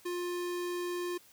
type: tone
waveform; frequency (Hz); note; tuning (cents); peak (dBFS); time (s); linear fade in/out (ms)
square; 353.2; F4; +20; -34; 0.05-1.18; 10
effects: white hiss -60 dBFS RMS until 1.32 s